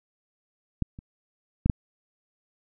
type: clicks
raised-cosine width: 5 ms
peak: -12 / -28 / -10 / -7 dBFS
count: 4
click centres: 0.823 / 0.989 / 1.66 / 1.698 s
effects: none